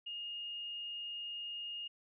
sine tone, 2845 Hz, F7, 31 cents sharp, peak -40 dBFS, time 0.06-1.88 s, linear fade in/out 10 ms, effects none

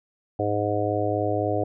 harmonic tone, 103.83 Hz, G#2, in tune, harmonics 1 / 3 / 4 / 5 / 6 / 7, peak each -29 / -29 / -29 / -29 / -29 / -29 dBFS, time 0.39-1.64 s, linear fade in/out 5 ms, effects none

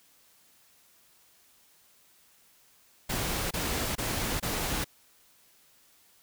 pink noise bursts, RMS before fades -31 dBFS, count 4, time 3.09-4.845 s, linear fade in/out 10 ms, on 420 ms, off 25 ms, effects white hiss -62 dBFS RMS until 6.22 s

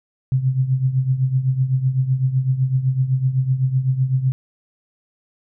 sine tone with tremolo, 130.81 Hz, C3, in tune, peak -12 dBFS, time 0.32-4.32 s, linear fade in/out 0 ms, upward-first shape triangle, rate 7.9 Hz, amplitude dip 80%, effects none

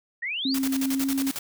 sine exponential sweep, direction up, 1821 to 4978 Hz, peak -27 dBFS, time 0.22-0.55 s, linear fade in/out 10 ms
sine tone with pitch glide, 267.9 to 271.2 Hz, C4 to C#4, +41 to -38 cents, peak -23 dBFS, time 0.45-1.31 s, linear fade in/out 5 ms, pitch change +21 cents, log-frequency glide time 0.92-1.05 s
white noise with tremolo, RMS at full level -31 dBFS, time 0.54-1.39 s, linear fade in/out 5 ms, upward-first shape square, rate 11 Hz, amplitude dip 80%
effects none

